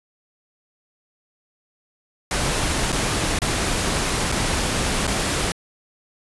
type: noise with dropouts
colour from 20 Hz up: pink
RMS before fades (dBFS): -22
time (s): 2.31-5.52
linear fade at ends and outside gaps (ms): 2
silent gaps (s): 2.921-2.926 / 3.389-3.418 / 4.318-4.322 / 5.069-5.076
effects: resampled to 24000 Hz